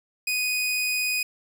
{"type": "tone", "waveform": "sawtooth", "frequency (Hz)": 2489, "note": "D#7", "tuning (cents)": 0, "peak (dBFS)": -20, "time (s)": [0.27, 1.23], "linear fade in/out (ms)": 5, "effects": []}